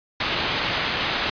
white low-pass noise, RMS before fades -25 dBFS, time 0.2-1.3 s, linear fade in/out 5 ms, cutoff 3900 Hz, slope 24 dB/octave, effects resampled to 11025 Hz

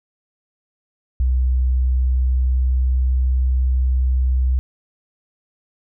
sine tone with pitch glide, 63.4 to 63.88 Hz, B1 to C2, +46 to -41 cents, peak -14 dBFS, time 1.2-4.59 s, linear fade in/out 0 ms, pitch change +13 cents, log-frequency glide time 1.65-3.24 s, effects none

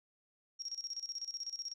sine tone with tremolo, 5588 Hz, F8, in tune, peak -37 dBFS, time 0.59-1.74 s, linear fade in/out 20 ms, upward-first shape square, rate 16 Hz, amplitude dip 80%, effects none

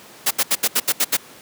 white noise bursts, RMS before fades -17 dBFS, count 8, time 0.26-1.17 s, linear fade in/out 10 ms, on 49 ms, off 74 ms, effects pink hiss -43 dBFS RMS until 1.41 s + high-pass 200 Hz 12 dB/octave

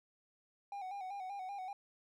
triangle tone with vibrato, 774 Hz, G5, 22 cents flat, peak -39 dBFS, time 0.72-1.73 s, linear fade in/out 2 ms, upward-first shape square, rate 5.2 Hz, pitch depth 66 cents each way, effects none

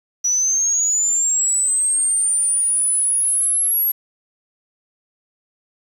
sine linear sweep, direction up, 5850 to 11560 Hz, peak -15 dBFS, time 0.24-3.92 s, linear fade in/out 10 ms, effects 7-bit

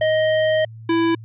square tone pair in turn, 626 / 331.6 Hz, D#5 / E4, +10 / +10 cents, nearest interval major seventh, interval 1100 cents, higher first, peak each -16 dBFS, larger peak neither, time 0.01-0.65 / 0.89-1.15 s, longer first, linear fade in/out 5 ms, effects added 112 Hz sine -35 dBFS peak until 1.24 s + resampled to 8000 Hz

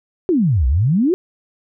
sine exponential two-way sweep, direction down then up, 389.3 to 59.4 to 389.3 Hz, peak -12 dBFS, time 0.29-1.14 s, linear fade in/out 0 ms, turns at 0.67 s, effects none

